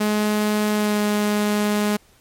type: tone with pitch glide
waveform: sawtooth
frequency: 211 to 208.5 Hz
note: G#3 to G#3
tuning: +28 to +7 cents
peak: -14 dBFS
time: 0-1.97 s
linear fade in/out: 10 ms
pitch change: -21 cents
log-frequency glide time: 0.73-1 s
effects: pink hiss -55 dBFS RMS until 2.2 s + MP3 64 kbps